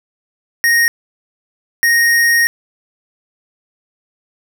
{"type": "tone bursts at uneven times", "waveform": "square", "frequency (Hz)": 1864.7, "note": "A#6", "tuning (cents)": 0, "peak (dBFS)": -10, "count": 2, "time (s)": [[0.64, 0.88], [1.83, 2.47]], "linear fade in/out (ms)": 0, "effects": []}